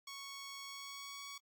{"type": "tone with pitch glide", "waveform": "10% pulse", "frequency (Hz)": [1108.7, 1122.2], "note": ["C#6", "C#6"], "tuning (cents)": [0, 21], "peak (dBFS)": -38, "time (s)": [0.07, 1.38], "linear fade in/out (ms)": 5, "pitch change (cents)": 21, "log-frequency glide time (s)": [0.65, 1.23], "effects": ["AAC 64 kbps"]}